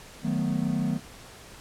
triangle chord, B dominant seventh, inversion first, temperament equal, 155.56 / 185 / 220 / 246.9 Hz, D#3 / F#3 / A3 / B3, 0 / 0 / 0 / 0 cents, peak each -28 dBFS, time 0.22-1 s, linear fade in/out 50 ms, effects pink hiss -47 dBFS RMS until 1.6 s + low-pass 11000 Hz 12 dB/octave

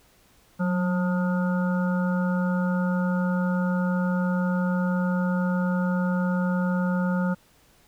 harmonic tone with a mistuned harmonic, 178.4 Hz, F3, 37 cents sharp, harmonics 1 / 3 / 5 / 7 / 8, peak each -22 / -32 / -36 / -38 / -35 dBFS, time 0.59-7.35 s, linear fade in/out 20 ms, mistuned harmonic 1, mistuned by +44 cents, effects pink hiss -59 dBFS RMS until 7.87 s

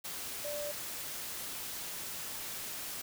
sine tone in noise, 587.3 Hz, D5, in tune, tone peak -37 dBFS, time 0.44-0.72 s, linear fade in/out 10 ms, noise white, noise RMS -41 dBFS, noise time 0.04-3.02 s, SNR +1 dB, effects none

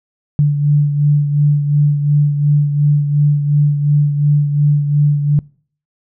sine beating tone pair, 145.9 / 148.7 Hz, D3 / D3, -11 / +22 cents, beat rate 2.8 Hz, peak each -10 / -19 dBFS, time 0.39-5.39 s, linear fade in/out 0 ms, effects noise-tail reverb RT60 0.5 s tail -25 dB re dry

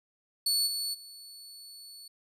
sawtooth tone with level steps, 4435 Hz, C#8, in tune, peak -22 / -28 / -43 dBFS, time 0.46-2.08 s, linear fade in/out 5 ms, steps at 0.66 / 0.93 s, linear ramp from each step 20 ms, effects resampled to 32000 Hz

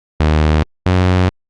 sawtooth tone pair in turn, 77.1 / 91.49 Hz, D#2 / F#2, -15 / -19 cents, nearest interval minor third, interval 296 cents, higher second, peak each -6 dBFS, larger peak neither, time 0.2-0.63 / 0.86-1.29 s, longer neither, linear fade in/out 0 ms, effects low-pass 4000 Hz 12 dB/octave + Opus 48 kbps

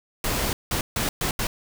pink noise bursts at uneven times, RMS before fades -25 dBFS, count 5, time 0.24-0.53 / 0.71-0.81 / 0.96-1.09 / 1.21-1.31 / 1.39-1.47 s, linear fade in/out 2 ms, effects none

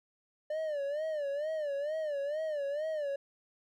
triangle tone with vibrato, 595 Hz, D5, 22 cents sharp, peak -30 dBFS, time 0.5-3.16 s, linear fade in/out 5 ms, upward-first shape sine, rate 2.2 Hz, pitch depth 120 cents each way, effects none

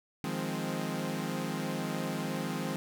sawtooth chord, F minor seventh, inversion third, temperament equal with one note detuned, 155.56 / 175.42 / 207.7 / 261.6 Hz, Eb3 / F3 / Ab3 / C4, 0 / +8 / 0 / 0 cents, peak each -34 dBFS, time 0.24-2.76 s, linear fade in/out 0 ms, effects none

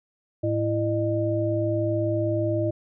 sine tone cluster, 108 / 333.4 / 608 Hz, A2 / E4 / D#5, -32 / +20 / -40 cents, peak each -26 dBFS, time 0.43-2.71 s, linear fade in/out 10 ms, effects none

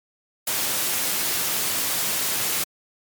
white noise, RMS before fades -24 dBFS, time 0.47-2.64 s, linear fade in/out 5 ms, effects high-pass 100 Hz 12 dB/octave + MP3 96 kbps

